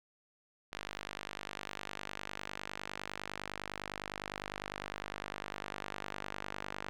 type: tone with band-pass filter sweep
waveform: sawtooth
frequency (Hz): 49.88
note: G1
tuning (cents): +31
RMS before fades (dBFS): -44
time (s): 0.72-6.89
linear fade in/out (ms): 0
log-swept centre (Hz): 2500 to 1600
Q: 0.73
effects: none